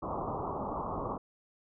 white low-pass noise, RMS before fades -36 dBFS, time 0.02-1.18 s, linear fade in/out 10 ms, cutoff 1200 Hz, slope 96 dB/octave, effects none

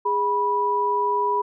sine tone pair together, 412 / 980 Hz, G#4 / B5, -14 / -14 cents, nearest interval octave + minor third, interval 1500 cents, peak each -25 / -20 dBFS, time 0.05-1.42 s, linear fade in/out 10 ms, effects none

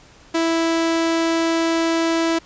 sawtooth tone, 329.6 Hz, E4, in tune, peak -13 dBFS, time 0.34-2.39 s, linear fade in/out 10 ms, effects pink hiss -48 dBFS RMS until 2.45 s + resampled to 16000 Hz

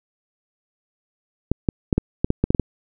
clicks, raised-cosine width 3 ms, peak -4 dBFS, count 10, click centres 1.516 / 1.688 / 1.928 / 1.98 / 2.245 / 2.304 / 2.44 / 2.505 / 2.548 / 2.597 s, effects none

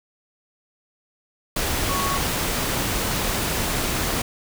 sine tone in noise, 1111 Hz, C#6, 4 cents sharp, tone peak -25 dBFS, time 1.89-2.18 s, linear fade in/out 5 ms, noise pink, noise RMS -24 dBFS, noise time 1.56-4.22 s, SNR -4 dB, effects none

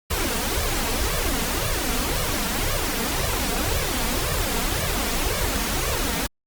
pink noise with flanger, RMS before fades -24 dBFS, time 0.1-6.27 s, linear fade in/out 10 ms, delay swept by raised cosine 1.7 to 4.4 ms, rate 1.9 Hz, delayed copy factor +0.75, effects Opus 48 kbps

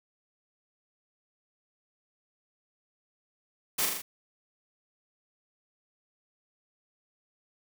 white noise with echo, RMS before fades -28 dBFS, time 3.78-3.86 s, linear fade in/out 10 ms, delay 40 ms, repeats 4, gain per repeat -3 dB, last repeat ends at 4.02 s, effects none

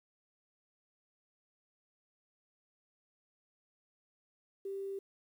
sine tone with quantisation, 392 Hz, G4, in tune, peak -37 dBFS, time 4.65-4.99 s, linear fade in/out 5 ms, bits 11, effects none

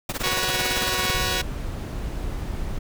pink noise with tremolo, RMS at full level -26 dBFS, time 0.09-1.11 s, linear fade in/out 2 ms, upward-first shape sine, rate 18 Hz, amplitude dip 90%
5% pulse chord, F# suspended fourth, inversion none, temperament equal with one note detuned, 370 / 485.1 / 554.4 Hz, F#4 / B4 / C#5, 0 / -31 / 0 cents, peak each -15 / -16 / -17 dBFS, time 0.23-1.42 s, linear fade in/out 10 ms
brown noise, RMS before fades -29 dBFS, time 1.14-2.79 s, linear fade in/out 10 ms
effects none

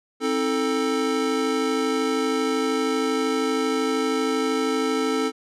square chord, A diminished, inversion first, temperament just, 264 / 316.8 / 440 Hz, C4 / Eb4 / A4, +16 / +31 / 0 cents, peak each -26 / -29 / -25 dBFS, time 0.2-5.32 s, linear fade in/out 50 ms, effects low-pass 8000 Hz 12 dB/octave

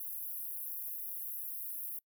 pink high-pass noise, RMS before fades -41 dBFS, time 0-1.99 s, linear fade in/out 5 ms, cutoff 11000 Hz, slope 96 dB/octave, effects noise-tail reverb RT60 0.1 s tail -26 dB re dry

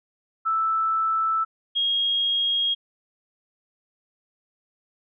sine tone pair in turn, 1318.5 / 3267 Hz, E6 / G#7, 0 / -29 cents, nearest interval octave + major third, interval 1571 cents, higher second, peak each -20 / -20 dBFS, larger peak neither, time 0.45-1.45 / 1.75-2.75 s, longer neither, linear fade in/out 20 ms, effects none

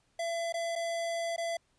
square tone with dropouts, 673 Hz, E5, 36 cents sharp, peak -32 dBFS, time 0.19-1.57 s, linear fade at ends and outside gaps 5 ms, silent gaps 0.525-0.54 / 0.755-0.759 / 1.363-1.379 s, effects pink hiss -72 dBFS RMS until 1.78 s + resampled to 22050 Hz

